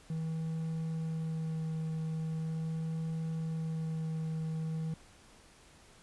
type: tone with vibrato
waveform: triangle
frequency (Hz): 160.4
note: E3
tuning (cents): -47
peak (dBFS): -31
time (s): 0.1-4.94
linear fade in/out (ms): 2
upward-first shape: sine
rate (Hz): 0.41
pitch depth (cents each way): 11
effects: pink hiss -59 dBFS RMS until 6.02 s + resampled to 24000 Hz